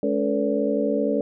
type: tone cluster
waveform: sine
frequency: 211.7 / 281.9 / 441.2 / 493.9 / 572 Hz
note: G#3 / C#4 / A4 / B4 / D5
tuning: +33 / +29 / +5 / 0 / -46 cents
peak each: -27 / -25 / -26 / -28 / -26 dBFS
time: 0.03-1.21 s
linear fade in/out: 2 ms
effects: none